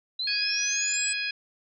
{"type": "linear sweep", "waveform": "sine", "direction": "up", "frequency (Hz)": [3926, 8070], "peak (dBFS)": -27, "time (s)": [0.19, 1.13], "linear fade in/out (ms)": 5}
{"type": "harmonic tone", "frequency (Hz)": 830.6, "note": "G#5", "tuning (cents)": 0, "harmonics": [2, 3, 4, 5, 6], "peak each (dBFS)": [-34, -30, -38, -38, -35], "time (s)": [0.27, 1.31], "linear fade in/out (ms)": 5}
{"effects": []}